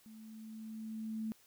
sine tone with level ramp, 220 Hz, A3, in tune, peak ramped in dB -51 to -35 dBFS, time 0.06-1.32 s, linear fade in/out 0 ms, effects white hiss -66 dBFS RMS until 1.46 s

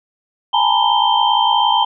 sine tone cluster, 819 / 876 / 927 / 994 / 3135 Hz, G#5 / A5 / A#5 / B5 / G7, -24 / -8 / -10 / +11 / -1 cents, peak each -18 dBFS, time 0.53-1.85 s, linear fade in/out 10 ms, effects none

